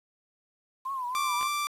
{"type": "tone with vibrato", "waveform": "sine", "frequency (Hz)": 1031, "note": "C6", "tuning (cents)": -26, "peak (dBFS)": -30, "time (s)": [0.85, 1.48], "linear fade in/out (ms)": 10, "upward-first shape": "triangle", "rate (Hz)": 3.5, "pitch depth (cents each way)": 130}
{"type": "tone", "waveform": "sawtooth", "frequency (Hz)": 1174.7, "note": "D6", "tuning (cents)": 0, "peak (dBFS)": -24, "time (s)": [1.15, 1.67], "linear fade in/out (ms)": 0}
{"type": "clicks", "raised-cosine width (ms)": 0.3, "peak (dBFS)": -24, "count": 2, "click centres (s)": [1.412, 1.429]}
{"effects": ["resampled to 32000 Hz", "9-bit"]}